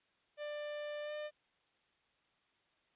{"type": "tone with pitch glide", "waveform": "45% pulse", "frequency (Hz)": [593, 600.6], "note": ["D5", "D5"], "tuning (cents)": [17, 39], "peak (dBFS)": -40, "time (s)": [0.37, 1.31], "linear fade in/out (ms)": 50, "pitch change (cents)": 22, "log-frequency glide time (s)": [1.02, 1.13], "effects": ["white hiss -75 dBFS RMS until 2.95 s", "resampled to 8000 Hz"]}